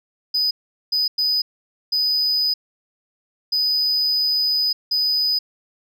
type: tone bursts at uneven times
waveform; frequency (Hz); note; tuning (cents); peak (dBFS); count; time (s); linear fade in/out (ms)
sine; 4987; D#8; +3; -14; 6; 0.34-0.51 / 0.92-1.08 / 1.18-1.42 / 1.92-2.54 / 3.52-4.73 / 4.91-5.39; 10
effects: tanh soft clip ceiling -16 dBFS